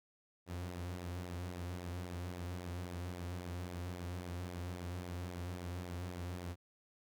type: tone with flanger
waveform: sawtooth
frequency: 88.7 Hz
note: F2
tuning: 27 cents sharp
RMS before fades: -43 dBFS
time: 0.46-6.56 s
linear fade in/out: 50 ms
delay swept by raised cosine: 0.66 to 6.66 ms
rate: 3.7 Hz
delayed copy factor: -0.5
effects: none